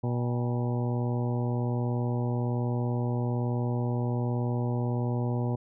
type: harmonic tone with a mistuned harmonic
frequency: 121.2 Hz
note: B2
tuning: 32 cents flat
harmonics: 1 / 2 / 3 / 4 / 5 / 6 / 7 / 8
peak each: -27 / -33 / -37 / -39 / -41 / -43 / -44 / -45 dBFS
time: 0.03-5.56 s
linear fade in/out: 10 ms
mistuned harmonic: 6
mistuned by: +100 cents
effects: none